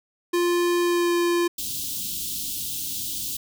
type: tone with pitch glide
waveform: square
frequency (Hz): 349.2 to 346.2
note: F4 to F4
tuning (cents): 0 to -15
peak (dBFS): -20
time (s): 0.33-1.48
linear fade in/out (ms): 10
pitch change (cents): -15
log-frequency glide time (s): 0.83-1.14
type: band-stop noise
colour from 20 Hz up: white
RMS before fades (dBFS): -30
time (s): 1.58-3.37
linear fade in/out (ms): 5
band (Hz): 330 to 3000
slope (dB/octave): 48
effects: none